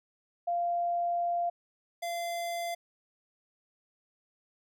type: tone pair in turn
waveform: sine / square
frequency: 694 / 687.2 Hz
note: F5 / F5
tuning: -11 / -28 cents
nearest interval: unison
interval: 17 cents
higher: first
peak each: -27 / -33 dBFS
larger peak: first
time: 0.47-1.5 / 2.02-2.75 s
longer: first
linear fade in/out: 10 ms
effects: none